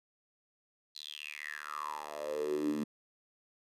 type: tone with high-pass filter sweep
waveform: 10% pulse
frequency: 75 Hz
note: D2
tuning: 37 cents sharp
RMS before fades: -38 dBFS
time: 0.95-2.84 s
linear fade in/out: 10 ms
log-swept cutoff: 4200 to 230 Hz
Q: 9.2
effects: resampled to 32000 Hz